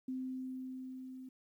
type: tone with level ramp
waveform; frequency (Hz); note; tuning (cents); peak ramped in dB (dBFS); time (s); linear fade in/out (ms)
sine; 258.7; C4; -19; -36 to -46; 0.08-1.29; 5
effects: 12-bit